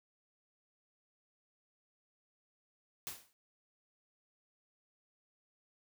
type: noise with exponential decay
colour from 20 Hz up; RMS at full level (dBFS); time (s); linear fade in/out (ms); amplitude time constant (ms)
white; -39; 3.07-3.33; 0; 55
effects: none